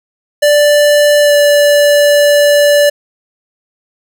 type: tone with pitch glide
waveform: square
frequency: 587.3 to 581.9 Hz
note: D5 to D5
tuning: 0 to -16 cents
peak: -6 dBFS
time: 0.42-2.9 s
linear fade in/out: 10 ms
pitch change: -16 cents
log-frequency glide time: 1.21-1.34 s
effects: none